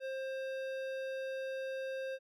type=tone with hard clipping; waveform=sine; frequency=530 Hz; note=C5; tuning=22 cents sharp; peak=-39 dBFS; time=0-2.19 s; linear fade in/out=50 ms; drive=13 dB; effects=none